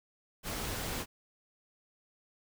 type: noise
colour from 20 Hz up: pink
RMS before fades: -37 dBFS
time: 0.43-1.06 s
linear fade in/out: 50 ms
effects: none